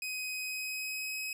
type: tone with pitch glide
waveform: sawtooth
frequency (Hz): 2516 to 2544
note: D#7 to D#7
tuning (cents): +19 to +38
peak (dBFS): -32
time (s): 0.02-1.33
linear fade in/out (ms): 2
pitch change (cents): +19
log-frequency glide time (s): 0.32-1.21
effects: none